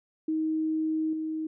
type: tone with level steps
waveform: sine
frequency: 315.2 Hz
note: D#4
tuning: 23 cents sharp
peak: -25 / -29 dBFS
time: 0.28-1.47 s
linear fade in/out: 5 ms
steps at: 1.13 s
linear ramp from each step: 2 ms
effects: none